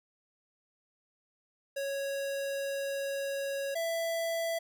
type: tone pair in turn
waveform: square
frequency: 553 / 664.2 Hz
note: C#5 / E5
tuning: -4 / +13 cents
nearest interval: minor third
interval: 317 cents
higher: second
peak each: -33 / -31 dBFS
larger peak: second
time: 1.76-3.75 / 3.75-4.59 s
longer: first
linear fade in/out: 10 ms
effects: none